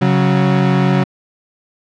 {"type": "tone pair together", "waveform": "35% pulse", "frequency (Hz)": [138.59, 185.37], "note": ["C#3", "F#3"], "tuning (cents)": [0, 3], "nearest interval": "perfect fourth", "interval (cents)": 503, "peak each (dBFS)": -12, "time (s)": [0.01, 1.04], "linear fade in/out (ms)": 10, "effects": ["low-pass 3000 Hz 12 dB/octave"]}